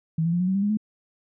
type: tone with pitch steps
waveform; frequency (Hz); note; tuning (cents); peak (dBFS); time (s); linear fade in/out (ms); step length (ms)
sine; 161.3 / 167.96 / 174.89 / 182.1 / 189.62 / 197.44 / 205.6 / 214.1; E3 / E3 / F3 / F#3 / F#3 / G3 / G#3 / A3; -37 / +33 / +3 / -27 / +43 / +13 / -17 / -47; -20; 0.18-0.772; 5; 74
effects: none